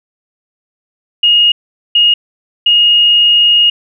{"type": "tone bursts at uneven times", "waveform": "sine", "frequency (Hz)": 2863, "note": "F7", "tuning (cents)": 42, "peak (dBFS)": -5, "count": 3, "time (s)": [[1.23, 1.52], [1.95, 2.14], [2.66, 3.7]], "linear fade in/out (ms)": 5, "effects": []}